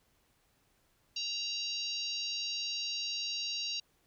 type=harmonic tone with a mistuned harmonic; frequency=930 Hz; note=A#5; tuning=4 cents flat; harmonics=3 / 4 / 5 / 6 / 7; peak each=-39 / -41 / -38 / -42 / -49 dBFS; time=1.16-3.8 s; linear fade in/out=5 ms; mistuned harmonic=4; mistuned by=+60 cents; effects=pink hiss -72 dBFS RMS until 4.06 s